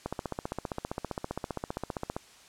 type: click train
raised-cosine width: 1 ms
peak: -18 dBFS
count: 33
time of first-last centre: 0.06-2.165 s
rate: 15.2 Hz
effects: white hiss -55 dBFS RMS until 2.48 s + low-pass 8000 Hz 12 dB/octave